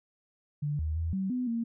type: tone with pitch steps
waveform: sine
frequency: 146.8 / 77.9 / 82.2 / 191.2 / 250.4 / 231.3 Hz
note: D3 / D#2 / E2 / G3 / B3 / A#3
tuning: 0 / +3 / -4 / -43 / +24 / -13 cents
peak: -28 dBFS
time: 0.62-1.64 s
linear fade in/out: 10 ms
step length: 170 ms
effects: none